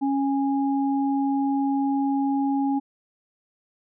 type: tone pair together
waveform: sine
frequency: 275.4 / 824 Hz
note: C#4 / G#5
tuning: -11 / -14 cents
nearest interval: octave + perfect fifth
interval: 1897 cents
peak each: -21 / -28 dBFS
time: 0.01-2.8 s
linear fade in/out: 20 ms
effects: none